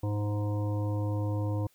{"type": "harmonic tone", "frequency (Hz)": 103.83, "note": "G#2", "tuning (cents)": 0, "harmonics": [1, 3, 5, 7, 9, 10], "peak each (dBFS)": [-28, -36, -39, -48, -44, -51], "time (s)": [0.03, 1.67], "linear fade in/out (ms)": 5, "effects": ["white hiss -66 dBFS RMS until 1.74 s"]}